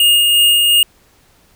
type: tone with tremolo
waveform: square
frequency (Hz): 2843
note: F7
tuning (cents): +30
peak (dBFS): -8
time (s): 0-0.83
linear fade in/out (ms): 2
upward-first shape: sine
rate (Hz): 2.8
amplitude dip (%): 25
effects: pink hiss -52 dBFS RMS until 1.55 s